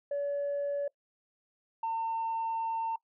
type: tone pair in turn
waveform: sine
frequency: 570 / 904.8 Hz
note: C#5 / A5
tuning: +48 / +48 cents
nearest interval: minor sixth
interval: 800 cents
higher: second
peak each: -28 dBFS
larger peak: neither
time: 0.11-0.88 / 1.83-2.96 s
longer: second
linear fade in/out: 5 ms
effects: noise-tail reverb RT60 0.1 s tail -23 dB re dry + tanh soft clip ceiling -27 dBFS